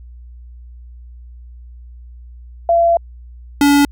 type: tone pair in turn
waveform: sine / square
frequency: 679 / 285.5 Hz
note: F5 / D4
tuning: -49 / -49 cents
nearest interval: octave + minor third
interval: 1500 cents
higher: first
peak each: -9 dBFS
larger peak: neither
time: 2.69-2.97 / 3.61-3.85 s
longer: first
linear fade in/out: 2 ms
effects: added 60 Hz sine -34 dBFS peak until 3.91 s